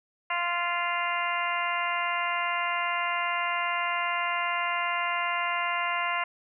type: harmonic tone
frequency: 347.5 Hz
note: F4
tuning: 9 cents flat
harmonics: 2 / 3 / 4 / 5 / 6 / 7 / 8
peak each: -34 / -30 / -35 / -37 / -32 / -40 / -35 dBFS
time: 0.3-6.24 s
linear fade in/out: 5 ms
effects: none